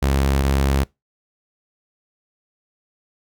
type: tone pair in turn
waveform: sawtooth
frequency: 68.3 / 68.3 Hz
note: C#2 / C#2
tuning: -25 / -25 cents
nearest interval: unison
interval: 0 cents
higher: neither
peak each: -12 dBFS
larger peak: neither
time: 0.02-0.43 / 0.43-0.84 s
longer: neither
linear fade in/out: 10 ms
effects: noise-tail reverb RT60 0.2 s tail -24 dB re dry